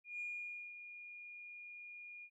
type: tone with ADSR envelope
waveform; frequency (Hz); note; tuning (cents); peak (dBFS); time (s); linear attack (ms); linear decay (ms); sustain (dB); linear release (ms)
sine; 2429; D#7; -42; -39; 0.04-2.3; 160; 530; -10; 64
effects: tanh soft clip ceiling -35 dBFS